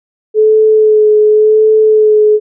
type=tone with vibrato; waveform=sine; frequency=429.8 Hz; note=A4; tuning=41 cents flat; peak=-4 dBFS; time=0.34-2.4 s; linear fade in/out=50 ms; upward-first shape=sine; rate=0.9 Hz; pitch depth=20 cents each way; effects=none